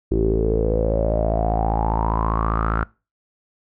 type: tone with low-pass filter sweep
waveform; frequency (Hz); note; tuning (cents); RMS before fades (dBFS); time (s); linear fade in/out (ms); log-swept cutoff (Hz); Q
sawtooth; 55; A1; 0; -20; 0.11-2.84; 5; 360 to 1400; 9.6
effects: noise-tail reverb RT60 0.3 s tail -24 dB re dry